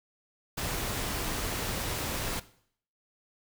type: noise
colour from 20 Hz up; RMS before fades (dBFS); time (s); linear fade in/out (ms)
pink; -33; 0.57-2.4; 10
effects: noise-tail reverb RT60 0.6 s tail -17 dB re dry